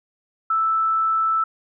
sine tone, 1318.5 Hz, E6, in tune, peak -17 dBFS, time 0.5-1.44 s, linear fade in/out 5 ms, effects none

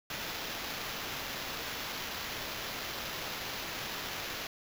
white noise with sample-and-hold, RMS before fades -39 dBFS, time 0.1-4.47 s, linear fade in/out 2 ms, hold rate 8820 Hz, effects none

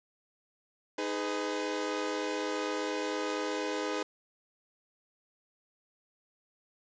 sawtooth chord, G# minor, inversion second, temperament equal with one note detuned, 311.1 / 415.3 / 504 Hz, D#4 / G#4 / B4, 0 / 0 / +35 cents, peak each -32 dBFS, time 0.98-4.03 s, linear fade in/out 5 ms, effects resampled to 16000 Hz + 9-bit

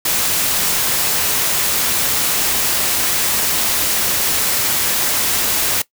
white noise, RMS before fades -17 dBFS, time 0.05-5.82 s, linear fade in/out 5 ms, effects noise-tail reverb RT60 0.1 s tail -20 dB re dry

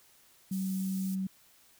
pink high-pass noise, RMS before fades -47 dBFS, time 0.51-1.16 s, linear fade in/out 20 ms, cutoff 8100 Hz, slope 12 dB/octave
sine tone, 190.2 Hz, F#3, 48 cents sharp, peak -30 dBFS, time 0.51-1.27 s, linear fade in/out 5 ms
effects white hiss -62 dBFS RMS until 1.79 s

